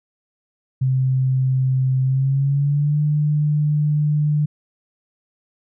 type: tone with pitch glide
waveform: sine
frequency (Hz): 130.81 to 149.4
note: C3 to D3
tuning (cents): 0 to +30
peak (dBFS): -15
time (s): 0.81-4.46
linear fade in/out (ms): 10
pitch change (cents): +230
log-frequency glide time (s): 2.03-2.99
effects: none